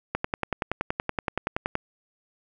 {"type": "click train", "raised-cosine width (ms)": 0.5, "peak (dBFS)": -10, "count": 18, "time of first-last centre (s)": [0.15, 1.754], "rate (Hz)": 10.6, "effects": []}